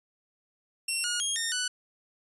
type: tone with pitch steps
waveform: 10% pulse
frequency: 2725 / 1440 / 3262 / 1832 / 1487 Hz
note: F7 / F#6 / G#7 / A#6 / F#6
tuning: -43 / -47 / -32 / -31 / +8 cents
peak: -19 dBFS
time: 0.88-1.68 s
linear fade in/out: 5 ms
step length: 160 ms
effects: resampled to 24000 Hz